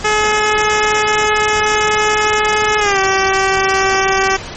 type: tone with pitch glide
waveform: 10% pulse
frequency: 425.3 to 385.5 Hz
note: G#4 to G4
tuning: +41 to -29 cents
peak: -3 dBFS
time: 0.04-4.37 s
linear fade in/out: 10 ms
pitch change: -170 cents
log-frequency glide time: 2.78-2.99 s
effects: pink hiss -28 dBFS RMS until 4.56 s + MP3 32 kbps